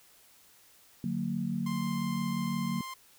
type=chord; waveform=sine; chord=D augmented; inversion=none; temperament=just; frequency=146.83 / 183.54 / 229.4 Hz; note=D3 / F#3 / A#3; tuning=0 / -14 / -28 cents; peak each=-37 / -33 / -33 dBFS; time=1.04-2.81 s; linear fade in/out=2 ms
type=tone; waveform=sawtooth; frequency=1049 Hz; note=C6; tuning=4 cents sharp; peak=-35 dBFS; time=1.66-2.94 s; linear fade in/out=5 ms
effects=white hiss -60 dBFS RMS until 3.18 s